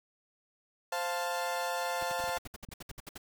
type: chord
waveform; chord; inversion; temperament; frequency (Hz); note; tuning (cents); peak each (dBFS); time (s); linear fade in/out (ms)
30% pulse; F major; second; equal; 523.3 / 698.5 / 880; C5 / F5 / A5; 0 / 0 / 0; -34 / -33 / -34; 0.92-2.38; 5
type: noise bursts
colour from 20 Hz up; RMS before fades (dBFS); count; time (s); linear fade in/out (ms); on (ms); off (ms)
pink; -44; 14; 2.01-3.179; 5; 25; 63
type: click train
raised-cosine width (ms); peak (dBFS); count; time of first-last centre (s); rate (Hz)
5; -35; 4; 2.24-2.913; 4.46
effects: none